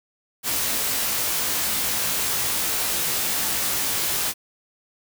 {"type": "noise with comb filter", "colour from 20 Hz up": "white", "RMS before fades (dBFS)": -24, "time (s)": [0.43, 4.34], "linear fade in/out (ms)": 50, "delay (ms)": 18, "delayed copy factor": 0.75, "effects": []}